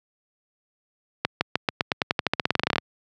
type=accelerating click train; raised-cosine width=0.3 ms; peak=-4 dBFS; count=22; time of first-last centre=1.25-2.782 s; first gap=160 ms; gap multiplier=0.91; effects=high-pass 100 Hz 12 dB/octave